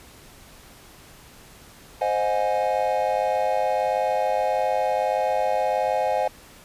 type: chord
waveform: triangle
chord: Ab dominant seventh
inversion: first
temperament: equal with one note detuned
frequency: 523.3 / 622.3 / 723.9 / 830.6 Hz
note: C5 / Eb5 / Gb5 / Ab5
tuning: 0 / 0 / -38 / 0 cents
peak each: -24 dBFS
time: 2.01-6.28 s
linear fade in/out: 5 ms
effects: pink hiss -48 dBFS RMS until 6.64 s + resampled to 32000 Hz